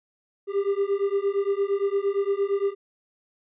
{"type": "beating tone pair", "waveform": "triangle", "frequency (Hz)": [393.9, 402.6], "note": ["G4", "G4"], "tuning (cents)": [8, 46], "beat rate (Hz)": 8.7, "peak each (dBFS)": [-23, -23], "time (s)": [0.47, 2.75], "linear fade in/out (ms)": 50, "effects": ["resampled to 8000 Hz"]}